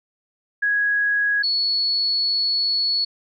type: tone pair in turn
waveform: sine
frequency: 1661.2 / 4397 Hz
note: G#6 / C#8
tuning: 0 / -15 cents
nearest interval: octave + perfect fourth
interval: 1685 cents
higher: second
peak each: -17 / -18 dBFS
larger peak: first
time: 0.62-1.43 / 1.43-3.05 s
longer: second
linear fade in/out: 10 ms
effects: none